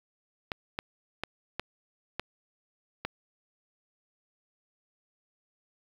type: clicks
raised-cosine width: 0.3 ms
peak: -15 dBFS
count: 6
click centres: 0.518 / 0.789 / 1.236 / 1.596 / 2.196 / 3.05 s
effects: low-pass 5000 Hz 12 dB/octave + 7-bit